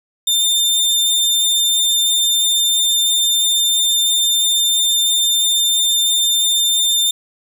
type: tone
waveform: sawtooth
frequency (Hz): 3603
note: A7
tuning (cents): +40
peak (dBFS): -10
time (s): 0.27-7.11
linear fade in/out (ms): 5
effects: none